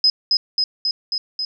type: tone with echo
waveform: sine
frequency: 5060 Hz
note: D#8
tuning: 28 cents sharp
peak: -11 dBFS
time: 0.04-0.1 s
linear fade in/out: 2 ms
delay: 270 ms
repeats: 5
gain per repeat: -2 dB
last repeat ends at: 1.45 s
effects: none